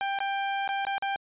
sawtooth tone with dropouts, 790 Hz, G5, 13 cents sharp, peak -23 dBFS, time 0.01-1.16 s, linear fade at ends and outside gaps 0 ms, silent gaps 0.188-0.204 / 0.677-0.69 / 0.851-0.868 / 0.981-1.024 s, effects resampled to 8000 Hz

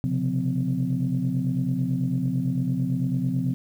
sine tone cluster, 128.2 / 137.2 / 177.8 / 255.4 Hz, C3 / C#3 / F3 / C4, -35 / -17 / +31 / -42 cents, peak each -27 dBFS, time 0.04-3.54 s, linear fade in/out 0 ms, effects tanh soft clip ceiling -14 dBFS + 9-bit

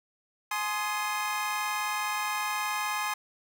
25% pulse chord, Ab major, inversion none, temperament equal with one note detuned, 842.7 / 1046.5 / 1244.5 Hz, Ab5 / C6 / Eb6, +25 / 0 / 0 cents, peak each -29 / -29 / -31 dBFS, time 0.51-3.14 s, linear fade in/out 5 ms, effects none

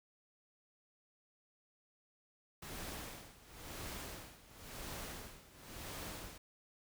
pink noise with tremolo, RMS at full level -45 dBFS, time 2.62-6.38 s, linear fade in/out 5 ms, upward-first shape sine, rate 0.96 Hz, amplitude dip 85%, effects none

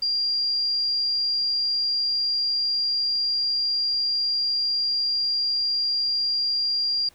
sine tone, 4778 Hz, D8, 29 cents sharp, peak -21 dBFS, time 0.02-7.09 s, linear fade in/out 5 ms, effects pink hiss -57 dBFS RMS until 7.14 s

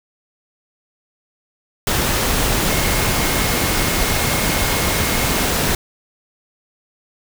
sine tone in noise, 2154 Hz, C7, 50 cents sharp, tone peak -29 dBFS, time 2.7-5.48 s, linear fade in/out 2 ms, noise pink, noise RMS -18 dBFS, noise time 1.87-5.75 s, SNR -14 dB, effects none

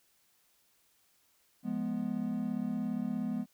triangle chord, F diminished, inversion none, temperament equal with one note detuned, 174.61 / 209.7 / 246.9 Hz, F3 / Ab3 / Cb4, 0 / +17 / 0 cents, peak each -38 / -33 / -33 dBFS, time 1.63-3.46 s, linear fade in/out 50 ms, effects white hiss -70 dBFS RMS until 3.53 s

